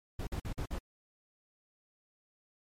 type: noise bursts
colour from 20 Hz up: brown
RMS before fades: -36 dBFS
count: 5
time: 0.19-0.787 s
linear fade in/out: 5 ms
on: 81 ms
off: 48 ms
effects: MP3 64 kbps